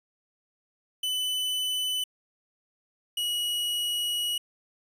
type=tone pair in turn; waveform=45% pulse; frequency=3004 / 2912 Hz; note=F#7 / F#7; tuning=+26 / -28 cents; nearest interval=minor second; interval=54 cents; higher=first; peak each=-26 dBFS; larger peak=neither; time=1.03-2.04 / 3.17-4.38 s; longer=second; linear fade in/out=5 ms; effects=resampled to 32000 Hz